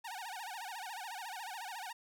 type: tone with vibrato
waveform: sawtooth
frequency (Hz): 830.6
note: G#5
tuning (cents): 0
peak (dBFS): -38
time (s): 0.04-1.93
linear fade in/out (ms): 10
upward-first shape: sine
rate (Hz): 14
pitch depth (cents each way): 230
effects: none